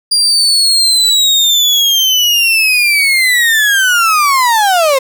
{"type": "linear sweep", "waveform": "35% pulse", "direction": "down", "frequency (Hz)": [4809, 514], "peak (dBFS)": -6, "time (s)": [0.11, 4.99], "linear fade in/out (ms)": 10, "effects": []}